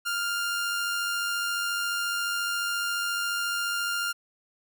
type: tone with amplitude modulation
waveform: sawtooth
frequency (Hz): 1401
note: F6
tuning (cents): +5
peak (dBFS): -22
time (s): 0.05-4.13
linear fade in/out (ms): 20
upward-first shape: sine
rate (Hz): 94.3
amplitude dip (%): 25
effects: none